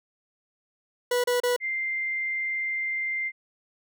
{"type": "tone bursts", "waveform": "40% pulse", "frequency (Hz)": 490, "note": "B4", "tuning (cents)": -14, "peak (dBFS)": -21, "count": 3, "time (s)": [1.11, 1.564], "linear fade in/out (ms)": 5, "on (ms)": 130, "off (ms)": 32}
{"type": "tone", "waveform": "sine", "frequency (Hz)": 2093, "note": "C7", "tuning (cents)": 0, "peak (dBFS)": -26, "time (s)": [1.6, 3.32], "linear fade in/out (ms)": 50}
{"effects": []}